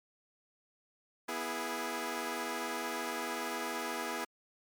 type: chord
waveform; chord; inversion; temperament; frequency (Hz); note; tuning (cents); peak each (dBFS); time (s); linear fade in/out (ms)
10% pulse; E major; second; equal with one note detuned; 245 / 329.6 / 415.3; B3 / E4 / G#4; -14 / 0 / 0; -32 / -31 / -31; 1.28-4.25; 10
effects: MP3 96 kbps